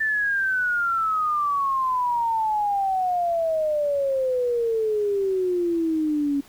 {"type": "exponential sweep", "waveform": "sine", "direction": "down", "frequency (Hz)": [1778, 277.9], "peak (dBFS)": -20, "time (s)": [0, 6.41], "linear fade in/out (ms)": 10, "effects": ["pink hiss -51 dBFS RMS until 6.48 s"]}